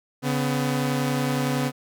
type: tone pair together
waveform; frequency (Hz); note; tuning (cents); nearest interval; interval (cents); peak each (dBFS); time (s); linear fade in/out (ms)
sawtooth; 141.2 / 251.6; C#3 / B3; +32 / +32; minor seventh; 1000; -21; 0.22-1.72; 50
effects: none